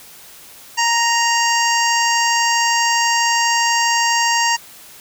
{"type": "harmonic tone", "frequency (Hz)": 932.3, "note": "A#5", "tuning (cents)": 0, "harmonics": [1, 2, 3, 5, 6, 7, 8], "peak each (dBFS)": [-17, -20, -22, -24, -25, -25, -26], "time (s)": [0.77, 4.57], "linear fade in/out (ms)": 20, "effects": ["white hiss -41 dBFS RMS until 5 s"]}